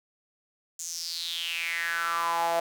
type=tone with high-pass filter sweep; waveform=sawtooth; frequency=168.4 Hz; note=E3; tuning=37 cents sharp; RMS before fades=-30 dBFS; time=0.79-2.6 s; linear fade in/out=5 ms; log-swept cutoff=7000 to 670 Hz; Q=6.2; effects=none